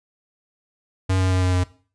square tone with pitch steps, 94.1 / 93.23 / 92.38 / 91.53 / 90.68 Hz, F#2 / F#2 / F#2 / F#2 / F#2, +30 / +14 / -2 / -18 / -34 cents, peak -18 dBFS, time 1.09-1.64 s, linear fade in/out 10 ms, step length 110 ms, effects noise-tail reverb RT60 0.4 s tail -18 dB re dry + resampled to 22050 Hz

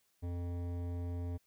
sine tone with hard clipping, 87.31 Hz, F2, in tune, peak -38 dBFS, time 0.22-1.38 s, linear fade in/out 20 ms, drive 14 dB, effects white hiss -75 dBFS RMS until 1.46 s

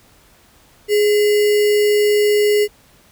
sine tone with sample-and-hold, 417.3 Hz, G#4, 8 cents sharp, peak -11 dBFS, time 0.88-2.68 s, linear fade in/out 50 ms, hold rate 2450 Hz, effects pink hiss -51 dBFS RMS until 3.11 s

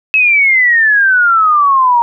sine exponential sweep, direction down, 2600 to 932.3 Hz, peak -6 dBFS, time 0.14-2.02 s, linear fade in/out 0 ms, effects none

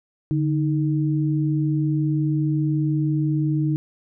sine tone pair together, 146.83 / 312.4 Hz, D3 / D#4, 0 / +7 cents, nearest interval octave + minor second, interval 1307 cents, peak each -20 / -23 dBFS, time 0.31-3.76 s, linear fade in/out 0 ms, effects none

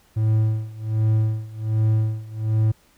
triangle tone with tremolo, 109.4 Hz, A2, 9 cents flat, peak -13 dBFS, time 0.16-2.72 s, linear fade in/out 10 ms, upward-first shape sine, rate 1.3 Hz, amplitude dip 90%, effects pink hiss -58 dBFS RMS until 2.97 s

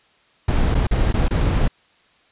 brown noise with dropouts, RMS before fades -17 dBFS, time 0.48-1.68 s, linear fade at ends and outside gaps 5 ms, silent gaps 0.745-0.75 / 0.87-0.911 / 1.127-1.14 / 1.283-1.308 s, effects white hiss -57 dBFS RMS until 2.31 s + resampled to 8000 Hz

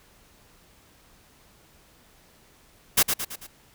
white noise with echo, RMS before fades -18 dBFS, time 2.97-3.03 s, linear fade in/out 10 ms, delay 110 ms, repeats 4, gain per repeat -6 dB, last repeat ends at 3.47 s, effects pink hiss -57 dBFS RMS until 3.74 s

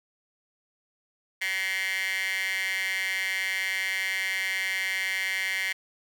15% pulse tone with high-pass filter, 190.3 Hz, F#3, 49 cents sharp, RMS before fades -29 dBFS, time 1.41-5.73 s, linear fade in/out 10 ms, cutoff 2100 Hz, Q 5.2, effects none

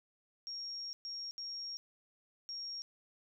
sine tone bursts at uneven times, 5570 Hz, F8, 5 cents flat, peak -40 dBFS, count 4, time 0.47-0.93 / 1.05-1.31 / 1.38-1.77 / 2.49-2.82 s, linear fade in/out 0 ms, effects none

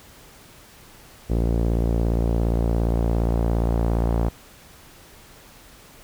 sawtooth tone with low-pass filter sweep, 57.3 Hz, A#1, 29 cents flat, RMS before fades -21 dBFS, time 1.29-4.3 s, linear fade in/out 20 ms, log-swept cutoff 470 to 810 Hz, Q 1.2, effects pink hiss -48 dBFS RMS until 6.03 s

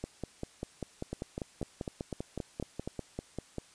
two click trains, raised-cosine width 2 ms, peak -22 / -22 dBFS, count 8 / 19, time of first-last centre 1.13-2.876 / 0.04-3.583 s, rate 4.01 / 5.08 Hz, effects white hiss -59 dBFS RMS until 3.74 s + resampled to 22050 Hz

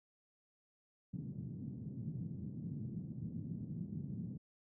white band-pass noise, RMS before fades -44 dBFS, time 1.13-4.38 s, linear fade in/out 10 ms, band 110 to 200 Hz, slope 24 dB/octave, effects none

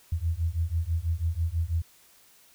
sine beating tone pair, 80.1 / 86.2 Hz, E2 / F2, -49 / -22 cents, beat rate 6.1 Hz, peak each -28 dBFS, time 0.12-1.82 s, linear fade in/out 5 ms, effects white hiss -58 dBFS RMS until 2.54 s

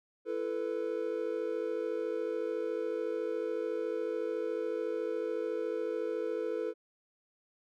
triangle chord, E suspended fourth, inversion none, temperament equal with one note detuned, 335.6 / 440 / 493.9 Hz, E4 / A4 / B4, +31 / 0 / 0 cents, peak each -37 / -33 / -34 dBFS, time 0.25-6.74 s, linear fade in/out 50 ms, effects none

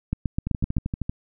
two click trains, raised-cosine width 5 ms, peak -14 / -11 dBFS, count 9 / 6, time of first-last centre 0.47-1.095 / 0.13-0.768 s, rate 12.8 / 7.84 Hz, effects none

